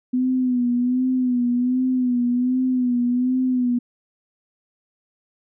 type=tone with vibrato; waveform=sine; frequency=249.8 Hz; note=B3; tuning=20 cents sharp; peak=-17 dBFS; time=0.13-3.79 s; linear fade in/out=10 ms; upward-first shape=sine; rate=1.3 Hz; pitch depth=53 cents each way; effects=none